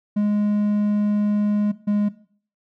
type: tone pair in turn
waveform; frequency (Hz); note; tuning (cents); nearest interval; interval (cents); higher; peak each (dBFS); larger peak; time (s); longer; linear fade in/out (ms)
triangle; 207.7 / 206.8; G#3 / G#3; 0 / -7; unison; 7; first; -15; neither; 0.16-1.72 / 1.87-2.09; first; 10
effects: noise-tail reverb RT60 0.5 s tail -17 dB re dry